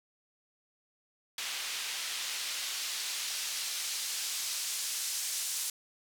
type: noise with band-pass filter sweep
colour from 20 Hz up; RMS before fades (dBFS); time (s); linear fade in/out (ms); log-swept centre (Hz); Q
white; -36; 1.38-5.7; 2; 2900 to 6700; 0.84
effects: none